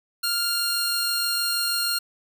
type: tone pair together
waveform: sawtooth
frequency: 1396.9 / 4237 Hz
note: F6 / C8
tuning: 0 / +21 cents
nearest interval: octave + perfect fifth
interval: 1921 cents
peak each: -24 / -21 dBFS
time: 0.23-1.99 s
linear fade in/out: 10 ms
effects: none